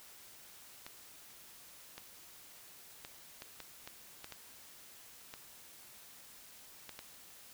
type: clicks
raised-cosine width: 0.2 ms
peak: -28 dBFS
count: 11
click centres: 0.865 / 1.98 / 3.049 / 3.421 / 3.603 / 3.875 / 4.244 / 4.323 / 5.339 / 6.893 / 6.991 s
effects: white hiss -56 dBFS RMS until 7.53 s